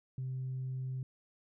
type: tone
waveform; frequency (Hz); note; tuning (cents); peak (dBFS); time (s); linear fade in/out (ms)
sine; 130; C3; -11; -34; 0.18-1.03; 2
effects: tanh soft clip ceiling -32 dBFS